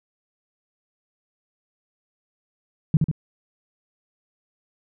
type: tone with echo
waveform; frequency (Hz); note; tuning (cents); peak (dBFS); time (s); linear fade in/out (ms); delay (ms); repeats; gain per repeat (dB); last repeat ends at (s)
sine; 155.56; D#3; 0; -11; 2.94-2.97; 2; 72; 2; -4; 3.114
effects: none